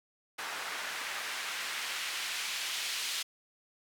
white noise with band-pass filter sweep, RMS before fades -37 dBFS, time 0.38-3.23 s, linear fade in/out 10 ms, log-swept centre 1300 to 3400 Hz, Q 1, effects none

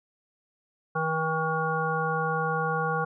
harmonic tone with a mistuned harmonic, 160 Hz, D#3, 49 cents sharp, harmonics 1 / 3 / 5 / 7 / 9, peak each -31 / -31 / -31 / -31 / -31 dBFS, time 0.95-3.05 s, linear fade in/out 10 ms, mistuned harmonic 9, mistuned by -18 cents, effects none

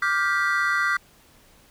triangle chord, G dominant seventh, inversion second, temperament just, 1176 / 1411.2 / 1568 / 1960 Hz, D6 / F6 / G6 / B6, +2 / +18 / 0 / -14 cents, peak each -24 dBFS, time 0.02-0.97 s, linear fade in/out 5 ms, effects pink hiss -55 dBFS RMS until 1.7 s

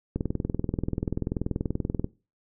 click train, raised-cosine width 3 ms, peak -14 dBFS, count 40, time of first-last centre 0.16-2.044 s, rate 20.7 Hz, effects noise-tail reverb RT60 0.3 s tail -20 dB re dry

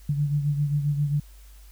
sine beating tone pair, 144.7 / 152.2 Hz, D3 / D#3, -25 / -38 cents, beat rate 7.5 Hz, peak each -22 / -30 dBFS, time 0.09-1.2 s, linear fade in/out 5 ms, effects added 50 Hz sine -45 dBFS peak until 1.71 s + white hiss -57 dBFS RMS until 1.71 s

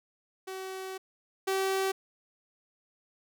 sawtooth tone pair in turn, 379 / 384.5 Hz, F#4 / G4, +42 / -33 cents, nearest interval unison, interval 25 cents, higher second, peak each -33 / -23 dBFS, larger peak second, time 0.47-0.98 / 1.47-1.92 s, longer first, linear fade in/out 10 ms, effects none

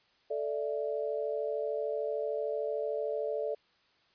sine chord, A suspended fourth, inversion none, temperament just, 440 / 586.7 / 660 Hz, A4 / D5 / E5, 0 / -2 / +2 cents, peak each -34 / -34 / -39 dBFS, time 0.3-3.55 s, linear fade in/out 10 ms, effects white hiss -68 dBFS RMS until 4.14 s + resampled to 11025 Hz

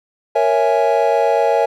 triangle chord, A# half-diminished seventh, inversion none, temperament equal, 466.2 / 554.4 / 659.3 / 830.6 Hz, A#4 / C#5 / E5 / G#5, 0 / 0 / 0 / 0 cents, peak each -16 dBFS, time 0.35-1.66 s, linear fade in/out 10 ms, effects none

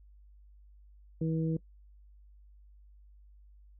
harmonic tone, 161.1 Hz, E3, 39 cents flat, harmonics 1 / 2 / 3, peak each -29 / -35 / -39 dBFS, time 1.21-1.57 s, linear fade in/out 5 ms, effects noise-tail reverb RT60 0.1 s tail -20 dB re dry + added 50 Hz sine -54 dBFS peak until 3.79 s

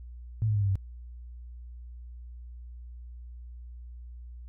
sine tone with pitch steps, 110 / 106.31 / 102.75 / 99.31 / 95.98 Hz, A2 / G#2 / G#2 / G2 / G2, 0 / +41 / -18 / +23 / -36 cents, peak -23 dBFS, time 0.42-0.755 s, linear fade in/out 0 ms, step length 67 ms, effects added 60 Hz sine -41 dBFS peak until 4.48 s

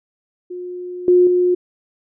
sine tone with level steps, 358.8 Hz, F4, 47 cents sharp, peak -26 / -8 / -12 dBFS, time 0.5-1.55 s, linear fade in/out 10 ms, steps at 1.08 / 1.27 s, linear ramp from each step 2 ms, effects none

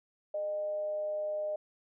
sine tone with amplitude modulation, 610 Hz, D#5, 34 cents flat, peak -30 dBFS, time 0.34-1.56 s, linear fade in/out 5 ms, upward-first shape sine, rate 190 Hz, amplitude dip 30%, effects none

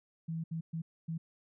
sine tone bursts at uneven times, 163.3 Hz, E3, 16 cents flat, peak -34 dBFS, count 4, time 0.28-0.44 / 0.51-0.61 / 0.73-0.82 / 1.08-1.18 s, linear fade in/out 10 ms, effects none

